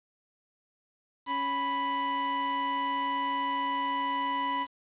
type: tone pair together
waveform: 40% pulse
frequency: 277.2 / 987.8 Hz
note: C#4 / B5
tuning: 0 / 0 cents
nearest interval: octave + minor seventh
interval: 2200 cents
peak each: -37 / -27 dBFS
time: 1.26-4.67 s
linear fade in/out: 50 ms
effects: resampled to 8000 Hz + 9-bit